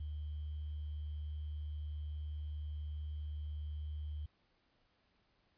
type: tone with sample-and-hold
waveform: sine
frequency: 75.1 Hz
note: D2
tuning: 39 cents sharp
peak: -39 dBFS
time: 0-4.26 s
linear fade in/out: 5 ms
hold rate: 3150 Hz
effects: pink hiss -75 dBFS RMS until 5.57 s + resampled to 11025 Hz